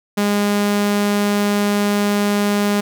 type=tone; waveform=sawtooth; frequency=204.8 Hz; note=G#3; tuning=24 cents flat; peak=-11 dBFS; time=0.17-2.81 s; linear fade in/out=10 ms; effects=none